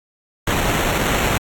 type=noise with sample-and-hold; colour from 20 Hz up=pink; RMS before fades=-19 dBFS; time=0.47-1.38 s; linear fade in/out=5 ms; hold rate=4900 Hz; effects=AAC 64 kbps